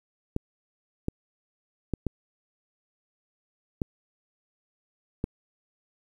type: clicks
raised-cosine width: 3 ms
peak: -14 dBFS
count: 6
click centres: 0.364 / 1.084 / 1.937 / 2.067 / 3.818 / 5.241 s
effects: 9-bit